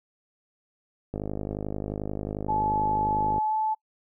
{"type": "click train", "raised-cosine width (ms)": 2, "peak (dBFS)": -18, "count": 116, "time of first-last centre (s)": [1.14, 3.382], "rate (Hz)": 51.3}
{"type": "tone with pitch glide", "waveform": "sine", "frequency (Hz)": [861, 869], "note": ["A5", "A5"], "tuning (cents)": [-38, -22], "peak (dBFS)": -23, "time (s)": [2.48, 3.75], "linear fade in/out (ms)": 20, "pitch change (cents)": 16, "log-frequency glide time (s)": [3.48, 3.54]}
{"effects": ["noise-tail reverb RT60 0.1 s tail -26 dB re dry"]}